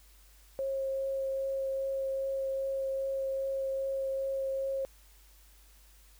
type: tone with vibrato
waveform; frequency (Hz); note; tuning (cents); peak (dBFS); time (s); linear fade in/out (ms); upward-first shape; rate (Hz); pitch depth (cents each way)
sine; 539; C#5; -49; -30; 0.59-4.85; 0; triangle; 2.5; 10
effects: added 50 Hz sine -57 dBFS peak until 6.19 s + white hiss -62 dBFS RMS until 6.19 s